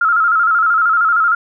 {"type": "tone with vibrato", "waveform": "sine", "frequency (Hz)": 1348, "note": "E6", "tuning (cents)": 38, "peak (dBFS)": -10, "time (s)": [0.01, 1.35], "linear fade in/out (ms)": 5, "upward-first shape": "square", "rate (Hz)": 13, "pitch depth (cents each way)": 67, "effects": []}